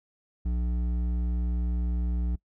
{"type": "tone with hard clipping", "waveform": "sine", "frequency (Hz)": 59.9, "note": "A#1", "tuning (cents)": 48, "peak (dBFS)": -27, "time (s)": [0.45, 2.36], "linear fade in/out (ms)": 10, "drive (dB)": 9, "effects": ["noise-tail reverb RT60 0.1 s tail -23 dB re dry"]}